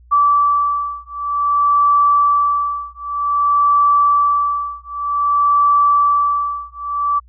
sine beating tone pair, 1158 / 1158.53 Hz, D6 / D6, -25 / -24 cents, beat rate 0.53 Hz, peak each -15 dBFS, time 0.11-7.2 s, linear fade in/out 20 ms, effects added 60 Hz sine -43 dBFS peak until 7.28 s

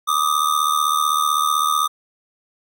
square ring-modulated tone, 1209 Hz, D6, 50 cents sharp, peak -14 dBFS, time 0.07-1.88 s, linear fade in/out 20 ms, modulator 37.9 Hz, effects none

